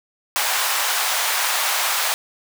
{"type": "high-pass noise", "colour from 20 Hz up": "pink", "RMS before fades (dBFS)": -21, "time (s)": [0.36, 2.14], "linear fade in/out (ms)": 0, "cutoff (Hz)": 750, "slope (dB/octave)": 24, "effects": []}